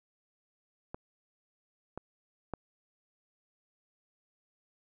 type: clicks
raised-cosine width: 1 ms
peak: -25 / -25 / -21 dBFS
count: 3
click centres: 0.945 / 1.976 / 2.537 s
effects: none